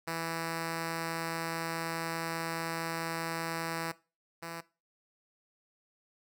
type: tone pair in turn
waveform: 5% pulse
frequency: 164.81 / 166.72 Hz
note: E3 / E3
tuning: 0 / +20 cents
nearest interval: unison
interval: 20 cents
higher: second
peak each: -22 / -28 dBFS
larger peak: first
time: 0.07-3.92 / 4.42-4.61 s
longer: first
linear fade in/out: 10 ms
effects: noise-tail reverb RT60 0.3 s tail -19 dB re dry